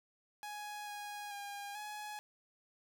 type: tone with pitch steps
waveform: sawtooth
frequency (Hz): 834 / 826 / 809 / 841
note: G#5 / G#5 / G#5 / G#5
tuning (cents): +7 / -10 / -46 / +22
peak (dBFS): -39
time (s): 0.43-2.19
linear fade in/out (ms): 0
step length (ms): 440
effects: 13-bit